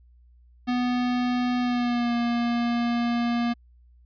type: tone with pitch glide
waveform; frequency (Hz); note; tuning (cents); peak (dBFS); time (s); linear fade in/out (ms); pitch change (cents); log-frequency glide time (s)
square; 246.9 to 237.1; B3 to A#3; 0 to +30; -23; 0.67-3.54; 20; -70; 1.6-2.14
effects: added 60 Hz sine -52 dBFS peak until 4.05 s + resampled to 11025 Hz